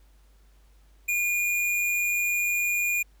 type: tone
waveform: square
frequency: 2429 Hz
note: D#7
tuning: 42 cents flat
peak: -24 dBFS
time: 1.08-3.03 s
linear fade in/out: 10 ms
effects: added 50 Hz sine -54 dBFS peak until 3.2 s + pink hiss -66 dBFS RMS until 3.2 s